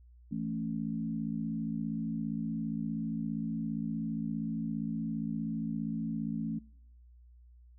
sine chord, A major, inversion second, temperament equal, 164.81 / 220 / 277.2 Hz, E3 / A3 / C#4, 0 / 0 / 0 cents, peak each -38 / -35 / -39 dBFS, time 0.31-6.59 s, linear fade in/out 10 ms, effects noise-tail reverb RT60 0.7 s tail -24 dB re dry + added 60 Hz sine -54 dBFS peak until 7.78 s

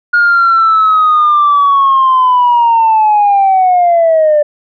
sine linear sweep, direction down, 1432 to 587.3 Hz, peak -4 dBFS, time 0.13-4.43 s, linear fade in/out 10 ms, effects tanh soft clip ceiling -2 dBFS

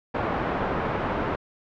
white low-pass noise, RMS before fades -27 dBFS, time 0.14-1.36 s, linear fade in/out 10 ms, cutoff 970 Hz, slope 12 dB/octave, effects low-pass 3000 Hz 12 dB/octave

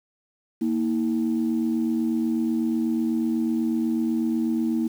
sine tone pair together, 233.1 / 321.2 Hz, A#3 / E4, 0 / -45 cents, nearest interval tritone, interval 555 cents, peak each -22 / -24 dBFS, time 0.61-4.88 s, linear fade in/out 10 ms, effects tanh soft clip ceiling -15 dBFS + 8-bit

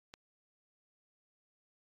click, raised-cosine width 0.2 ms, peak -30 dBFS, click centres 0.139 s, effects AAC 32 kbps

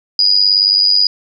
sine tone with amplitude modulation, 4910 Hz, D#8, 24 cents flat, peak -5 dBFS, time 0.19-1.07 s, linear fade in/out 2 ms, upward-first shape sine, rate 98.5 Hz, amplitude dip 75%, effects none

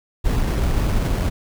brown noise with sample-and-hold, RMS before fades -19 dBFS, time 0.24-1.3 s, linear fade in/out 20 ms, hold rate 3675 Hz, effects none

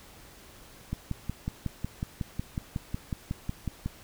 click train, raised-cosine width 5 ms, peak -18 dBFS, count 17, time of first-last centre 0.93-3.86 s, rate 5.46 Hz, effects pink hiss -52 dBFS RMS until 4.03 s

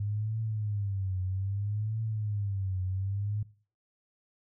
sine tone with vibrato, 101.4 Hz, G#2, 41 cents flat, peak -29 dBFS, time 0-3.43 s, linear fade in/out 5 ms, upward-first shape triangle, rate 0.62 Hz, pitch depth 170 cents each way, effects noise-tail reverb RT60 0.4 s tail -19 dB re dry

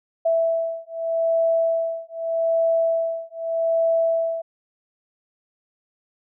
sine beating tone pair, 659.3 / 660.12 Hz, E5 / E5, 0 / +2 cents, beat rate 0.82 Hz, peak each -22 dBFS, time 0.25-4.42 s, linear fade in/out 10 ms, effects none

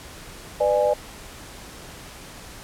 sine chord, G# diminished, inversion first, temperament just, 498.4 / 598 / 830.6 Hz, B4 / D5 / G#5, +16 / +31 / 0 cents, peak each -22 / -19 / -25 dBFS, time 0.6-0.94 s, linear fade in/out 10 ms, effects pink hiss -41 dBFS RMS until 2.63 s + low-pass 12000 Hz 12 dB/octave

